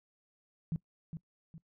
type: tone with echo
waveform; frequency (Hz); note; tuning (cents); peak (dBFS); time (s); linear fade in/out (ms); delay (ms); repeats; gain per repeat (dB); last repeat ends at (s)
sine; 162.4; E3; -26; -30; 0.72-0.76; 0; 410; 2; -8; 1.58
effects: noise-tail reverb RT60 0.1 s tail -21 dB re dry